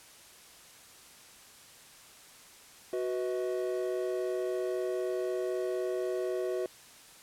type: chord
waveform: triangle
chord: B major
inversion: second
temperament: equal with one note detuned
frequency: 370 / 493.9 / 635.3 Hz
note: F#4 / B4 / D#5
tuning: 0 / 0 / +36 cents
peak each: -30 / -35 / -35 dBFS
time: 2.93-6.66 s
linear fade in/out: 2 ms
effects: white hiss -54 dBFS RMS until 7.22 s + low-pass 11000 Hz 12 dB/octave